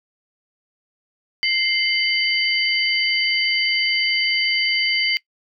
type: tone cluster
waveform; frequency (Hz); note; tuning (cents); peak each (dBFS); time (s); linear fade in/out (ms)
sine; 2095 / 3024 / 4645; C7 / F#7 / D8; +2 / +37 / -20; -20 / -23 / -22; 1.43-5.17; 0
effects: noise-tail reverb RT60 0.1 s tail -21 dB re dry